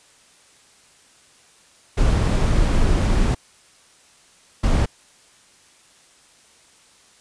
brown noise bursts at uneven times, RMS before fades -17 dBFS, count 2, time 1.97-3.35 / 4.63-4.86 s, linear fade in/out 10 ms, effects white hiss -53 dBFS RMS until 7.2 s + resampled to 22050 Hz

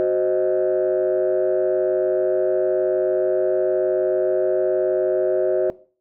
sine chord, C diminished, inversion second, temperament equal, 370 / 523.3 / 622.3 Hz, Gb4 / C5 / Eb5, 0 / 0 / 0 cents, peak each -18 / -22 / -20 dBFS, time 0-5.7 s, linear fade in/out 0 ms, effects noise-tail reverb RT60 0.4 s tail -19 dB re dry + tanh soft clip ceiling -11 dBFS

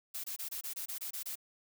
blue noise bursts, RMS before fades -40 dBFS, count 10, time 0.14-1.356 s, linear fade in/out 10 ms, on 100 ms, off 24 ms, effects none

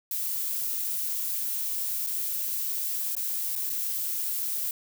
violet noise with dropouts, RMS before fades -30 dBFS, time 0.11-4.71 s, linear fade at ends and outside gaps 2 ms, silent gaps 2.065-2.07 / 3.152-3.166 / 3.555-3.561 / 3.696-3.7 s, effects none

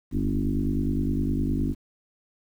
sine tone with frequency modulation, 154.2 Hz, D#3, 15 cents flat, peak -22 dBFS, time 0.11-1.75 s, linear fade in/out 50 ms, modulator 49.8 Hz, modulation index 3.2, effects 9-bit

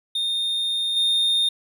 triangle tone with level steps, 3657 Hz, A#7, 34 cents flat, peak -20 / -16 dBFS, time 0.15-1.49 s, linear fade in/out 5 ms, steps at 0.96 s, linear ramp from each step 10 ms, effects none

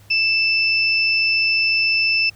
sine tone pair together, 2646 / 5292 Hz, E7 / E8, +6 / +6 cents, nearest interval octave, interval 1200 cents, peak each -16 / -21 dBFS, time 0.1-2.3 s, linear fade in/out 10 ms, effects added 103 Hz sine -47 dBFS peak until 2.35 s + pink hiss -52 dBFS RMS until 2.35 s

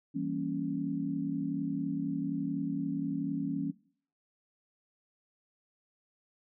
sine chord, E diminished seventh, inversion none, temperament equal, 164.81 / 196 / 233.1 / 277.2 Hz, E3 / G3 / Bb3 / Db4, 0 / 0 / 0 / 0 cents, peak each -38 / -39 / -39 / -33 dBFS, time 0.14-3.72 s, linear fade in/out 20 ms, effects noise-tail reverb RT60 0.5 s tail -20 dB re dry

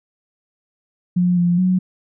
sine tone with pitch steps, 178.4 / 174.6 / 184 Hz, F3 / F3 / F#3, +37 / 0 / -9 cents, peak -13 dBFS, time 1.16-1.79 s, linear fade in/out 10 ms, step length 210 ms, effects none

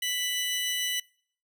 sawtooth tone pair together, 1982.9 / 2971 Hz, B6 / F#7, +6 / +6 cents, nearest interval perfect fifth, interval 700 cents, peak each -29 / -26 dBFS, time 0.02-1 s, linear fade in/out 5 ms, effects noise-tail reverb RT60 0.6 s tail -26 dB re dry

